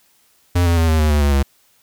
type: tone with pitch steps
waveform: square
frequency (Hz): 88 / 85 / 82.11 / 79.31 / 76.61 / 74 / 71.48 / 69.04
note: F2 / F2 / E2 / D#2 / D#2 / D2 / D2 / C#2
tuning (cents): +14 / -46 / -6 / +34 / -26 / +14 / -46 / -6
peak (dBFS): -13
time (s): 0.55-1.43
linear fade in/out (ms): 10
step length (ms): 110
effects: white hiss -57 dBFS RMS until 1.82 s